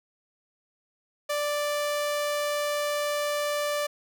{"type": "tone", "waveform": "sawtooth", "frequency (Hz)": 587.3, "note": "D5", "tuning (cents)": 0, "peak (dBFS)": -22, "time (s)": [1.29, 3.87], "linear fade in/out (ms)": 10, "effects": []}